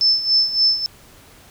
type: tone with tremolo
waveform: sine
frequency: 5274 Hz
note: E8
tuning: in tune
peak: -11 dBFS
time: 0.01-0.86 s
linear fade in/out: 0 ms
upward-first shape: sine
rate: 3.5 Hz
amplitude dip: 75%
effects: pink hiss -47 dBFS RMS until 1.5 s